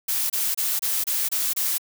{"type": "noise bursts", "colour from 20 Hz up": "blue", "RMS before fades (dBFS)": -24, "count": 7, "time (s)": [0.08, 1.782], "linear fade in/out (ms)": 10, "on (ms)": 220, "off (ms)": 27, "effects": []}